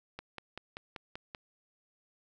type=click train; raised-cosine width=0.3 ms; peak=-25 dBFS; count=7; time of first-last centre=0.19-1.348 s; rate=5.18 Hz; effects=none